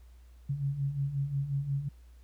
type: beating tone pair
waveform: sine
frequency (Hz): 135.5 / 141.1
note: C#3 / C#3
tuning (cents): -39 / +31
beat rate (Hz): 5.6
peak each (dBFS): -36 / -30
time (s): 0.49-1.89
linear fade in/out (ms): 10
effects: added 60 Hz sine -51 dBFS peak until 2.23 s + pink hiss -69 dBFS RMS until 2.23 s